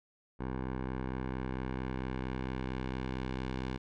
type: tone with low-pass filter sweep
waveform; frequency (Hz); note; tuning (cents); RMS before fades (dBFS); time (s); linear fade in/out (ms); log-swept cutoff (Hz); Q
10% pulse; 64.4; C2; -27; -37; 0.39-3.78; 20; 1400 to 3800; 0.89
effects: none